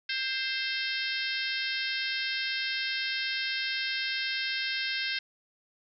harmonic tone with a mistuned harmonic, 529 Hz, C5, 19 cents sharp, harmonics 3 / 4 / 5 / 6 / 7 / 8 / 9 / 10, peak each -35 / -36 / -37 / -38 / -38 / -39 / -40 / -40 dBFS, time 0.09-5.19 s, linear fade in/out 5 ms, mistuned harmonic 4, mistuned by -27 cents, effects none

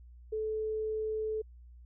sine tone, 434.7 Hz, A4, 21 cents flat, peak -31 dBFS, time 0.32-1.42 s, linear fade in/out 10 ms, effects added 60 Hz sine -50 dBFS peak until 1.85 s

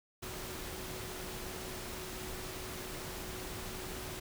sine tone in noise, 370 Hz, F#4, in tune, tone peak -48 dBFS, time 0.22-4.2 s, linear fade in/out 10 ms, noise pink, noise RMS -43 dBFS, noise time 0.22-4.2 s, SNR -8 dB, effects none

